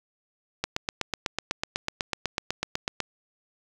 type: click train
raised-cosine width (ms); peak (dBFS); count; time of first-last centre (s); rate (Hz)
0.2; -9; 20; 0.64-3.003; 8.04
effects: 7-bit